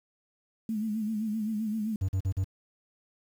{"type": "tone with vibrato", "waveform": "sine", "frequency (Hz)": 216.4, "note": "A3", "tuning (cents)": -29, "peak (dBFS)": -28, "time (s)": [0.69, 1.96], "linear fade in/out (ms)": 2, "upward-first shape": "sine", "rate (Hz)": 7.7, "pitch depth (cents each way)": 68}
{"type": "tone bursts", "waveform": "triangle", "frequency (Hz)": 95, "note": "F#2", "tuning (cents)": 46, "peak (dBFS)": -23, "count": 4, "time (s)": [2.01, 2.444], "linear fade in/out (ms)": 10, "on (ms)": 77, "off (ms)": 42}
{"effects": ["9-bit"]}